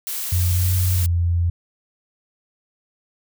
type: noise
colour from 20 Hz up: blue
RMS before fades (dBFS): -27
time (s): 0.07-1.06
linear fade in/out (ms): 0
type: tone with pitch glide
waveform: sine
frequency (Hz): 90.1 to 85.93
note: F#2 to F2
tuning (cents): -45 to -28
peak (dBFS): -16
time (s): 0.32-1.5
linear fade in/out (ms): 5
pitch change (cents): -83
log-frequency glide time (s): 1-1.05
effects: none